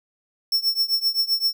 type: tone with tremolo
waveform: square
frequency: 5400 Hz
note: E8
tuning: 41 cents sharp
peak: -16 dBFS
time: 0.52-1.53 s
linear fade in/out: 2 ms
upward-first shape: triangle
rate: 7.7 Hz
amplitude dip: 95%
effects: none